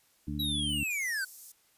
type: harmonic tone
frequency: 73.42 Hz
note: D2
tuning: in tune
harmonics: 1 / 2 / 3 / 4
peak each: -38 / -38 / -38 / -38 dBFS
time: 0.27-0.84 s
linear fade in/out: 10 ms
type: linear sweep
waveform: square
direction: down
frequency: 3934 to 1474 Hz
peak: -31 dBFS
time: 0.39-1.25 s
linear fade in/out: 10 ms
type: high-pass noise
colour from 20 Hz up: white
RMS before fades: -48 dBFS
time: 0.9-1.52 s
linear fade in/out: 5 ms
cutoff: 5700 Hz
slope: 24 dB/octave
effects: white hiss -67 dBFS RMS until 1.77 s + resampled to 32000 Hz